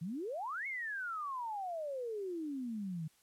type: exponential two-way sweep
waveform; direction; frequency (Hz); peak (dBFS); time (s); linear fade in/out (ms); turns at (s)
sine; up then down; 152.1 to 2217 to 152.1; -37; 0.01-3.08; 10; 0.67
effects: white hiss -69 dBFS RMS until 3.22 s + low-pass 12000 Hz 12 dB/octave